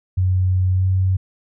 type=tone with pitch glide; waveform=sine; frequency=92.5 to 93.95 Hz; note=F#2 to F#2; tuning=0 to +27 cents; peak=-14 dBFS; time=0.17-1.17 s; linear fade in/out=10 ms; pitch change=+27 cents; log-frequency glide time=0.73-0.86 s; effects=none